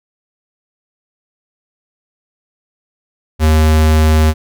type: tone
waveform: square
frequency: 78.1 Hz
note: D#2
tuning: 7 cents sharp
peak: -8 dBFS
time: 3.39-4.34 s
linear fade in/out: 50 ms
effects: none

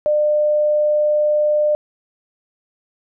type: tone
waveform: sine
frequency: 600 Hz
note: D5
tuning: 37 cents sharp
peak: -13 dBFS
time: 0.06-1.75 s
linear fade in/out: 0 ms
effects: none

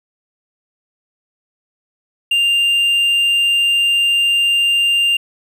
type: tone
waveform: triangle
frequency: 2794 Hz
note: F7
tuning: in tune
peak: -10 dBFS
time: 2.31-5.17 s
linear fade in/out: 5 ms
effects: none

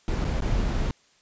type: noise with dropouts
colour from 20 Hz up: brown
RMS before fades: -25 dBFS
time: 0.08-0.91 s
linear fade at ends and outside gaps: 1 ms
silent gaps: 0.245-0.249 / 0.405-0.421 s
effects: white hiss -61 dBFS RMS until 1.21 s + resampled to 16000 Hz

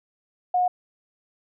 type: tone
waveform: sine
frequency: 724 Hz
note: F#5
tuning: 38 cents flat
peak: -18 dBFS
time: 0.54-0.68 s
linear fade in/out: 5 ms
effects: none

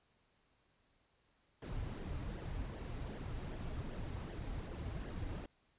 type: noise with flanger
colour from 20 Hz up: brown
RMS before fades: -43 dBFS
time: 1.62-5.46 s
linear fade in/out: 2 ms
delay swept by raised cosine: 0.79 to 5.69 ms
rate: 2.6 Hz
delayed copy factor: -0.55
effects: pink hiss -75 dBFS RMS until 5.78 s + resampled to 8000 Hz

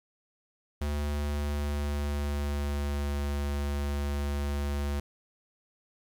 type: tone with pitch glide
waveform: square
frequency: 73.3 to 71.63 Hz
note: D2 to D2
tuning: -3 to -43 cents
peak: -29 dBFS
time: 0.81-5 s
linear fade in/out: 5 ms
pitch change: -40 cents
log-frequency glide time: 1.04-3.19 s
effects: 10-bit

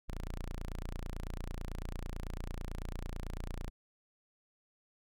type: tone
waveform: sawtooth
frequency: 29.03 Hz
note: A#0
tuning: 6 cents flat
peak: -34 dBFS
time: 0.08-3.7 s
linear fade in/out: 10 ms
effects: none

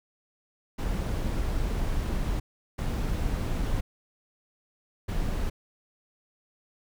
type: noise bursts at uneven times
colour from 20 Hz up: brown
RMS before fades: -28 dBFS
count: 3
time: 0.78-2.4 / 2.78-3.81 / 5.08-5.5 s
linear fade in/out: 10 ms
effects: none

